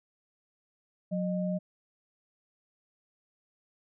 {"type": "tone pair together", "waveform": "sine", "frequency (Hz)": [182.4, 613.5], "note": ["F#3", "D#5"], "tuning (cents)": [-24, -25], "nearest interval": "octave + major sixth", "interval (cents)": 2099, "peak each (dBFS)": [-29, -34], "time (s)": [1.11, 1.59], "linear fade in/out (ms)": 20, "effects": []}